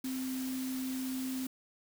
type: tone in noise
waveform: sine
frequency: 260 Hz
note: C4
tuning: 11 cents flat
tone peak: -34 dBFS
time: 0.04-1.47 s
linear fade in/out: 5 ms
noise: white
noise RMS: -45 dBFS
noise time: 0.04-1.47 s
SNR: +8 dB
effects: none